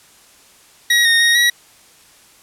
25% pulse tone with pitch steps, 1902 / 1850 / 1869 / 1918 Hz, A#6 / A#6 / A#6 / A#6, +34 / -14 / +4 / +49 cents, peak -7 dBFS, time 0.9-1.5 s, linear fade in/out 5 ms, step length 150 ms, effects white hiss -48 dBFS RMS until 2.42 s + low-pass 11000 Hz 12 dB/octave

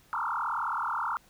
sine tone with frequency modulation, 1145 Hz, D6, 44 cents flat, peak -28 dBFS, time 0.13-1.17 s, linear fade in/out 0 ms, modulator 38.8 Hz, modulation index 7, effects pink hiss -61 dBFS RMS until 1.29 s

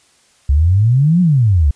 sine exponential two-way sweep, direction up then down, 66.4 to 185 to 66.4 Hz, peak -8 dBFS, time 0.49-1.71 s, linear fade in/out 5 ms, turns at 1.21 s, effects white hiss -53 dBFS RMS until 1.75 s + resampled to 22050 Hz

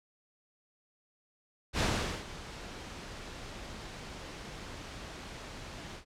pink noise with ADSR envelope, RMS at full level -28 dBFS, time 1.73-6.05 s, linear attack 63 ms, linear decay 440 ms, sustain -16 dB, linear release 100 ms, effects low-pass 6000 Hz 12 dB/octave

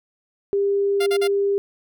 sine tone, 399.6 Hz, G4, 33 cents sharp, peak -17 dBFS, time 0.53-1.58 s, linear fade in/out 0 ms
10% pulse tone bursts, 698.5 Hz, F5, in tune, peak -16 dBFS, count 3, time 1-1.277 s, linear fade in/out 10 ms, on 65 ms, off 41 ms
effects none

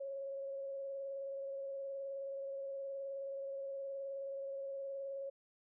sine tone with vibrato, 548 Hz, C#5, 20 cents flat, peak -40 dBFS, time 0-5.3 s, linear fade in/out 10 ms, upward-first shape square, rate 19 Hz, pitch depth 15 cents each way, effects none

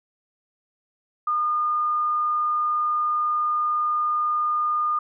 sine tone, 1217 Hz, D#6, 39 cents flat, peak -20 dBFS, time 1.27-4.99 s, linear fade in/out 5 ms, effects none

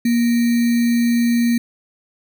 sine tone with sample-and-hold, 236.3 Hz, A#3, 24 cents sharp, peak -13 dBFS, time 0.05-1.58 s, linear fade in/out 5 ms, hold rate 2100 Hz, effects none

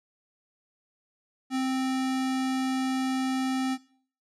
square tone, 261.6 Hz, C4, in tune, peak -26 dBFS, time 1.5-3.78 s, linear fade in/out 50 ms, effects noise-tail reverb RT60 0.5 s tail -19 dB re dry + low-pass 9000 Hz 12 dB/octave

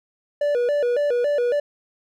triangle tone with vibrato, 531 Hz, C5, 25 cents sharp, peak -16 dBFS, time 0.41-1.6 s, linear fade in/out 5 ms, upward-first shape square, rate 3.6 Hz, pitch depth 160 cents each way, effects none

